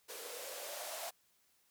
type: noise with band-pass filter sweep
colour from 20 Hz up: violet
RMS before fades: -45 dBFS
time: 0.08-1.11 s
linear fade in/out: 20 ms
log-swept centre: 440 to 680 Hz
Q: 6.2
effects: white hiss -73 dBFS RMS until 1.7 s